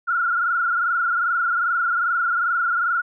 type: tone with frequency modulation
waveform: sine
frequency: 1400 Hz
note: F6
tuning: 4 cents sharp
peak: -18 dBFS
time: 0.07-3.02 s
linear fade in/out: 20 ms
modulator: 22.5 Hz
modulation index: 2.7
effects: none